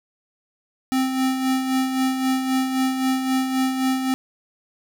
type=tone with tremolo; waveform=square; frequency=261.6 Hz; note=C4; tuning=in tune; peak=-18 dBFS; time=0.92-4.14 s; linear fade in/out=0 ms; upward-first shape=sine; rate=3.8 Hz; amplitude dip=50%; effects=none